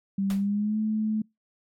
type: tone with pitch glide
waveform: sine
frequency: 196 to 216.2 Hz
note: G3 to A3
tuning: 0 to -30 cents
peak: -23 dBFS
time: 0.18-1.22 s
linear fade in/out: 5 ms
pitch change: +170 cents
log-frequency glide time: 0.35-0.78 s
type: noise with exponential decay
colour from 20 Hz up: pink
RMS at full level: -35 dBFS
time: 0.3-0.48 s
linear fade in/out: 1 ms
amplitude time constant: 38 ms
effects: noise-tail reverb RT60 0.2 s tail -26 dB re dry + MP3 64 kbps